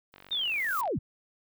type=noise with exponential growth; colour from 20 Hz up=violet; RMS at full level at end=-36 dBFS; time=0.12-0.81 s; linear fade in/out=1 ms; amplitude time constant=150 ms
type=click train; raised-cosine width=0.3 ms; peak=-32 dBFS; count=36; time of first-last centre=0.14-0.877 s; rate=47.5 Hz
type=linear sweep; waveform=sine; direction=down; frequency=3729 to 65.41 Hz; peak=-27 dBFS; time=0.31-0.99 s; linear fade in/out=10 ms
effects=none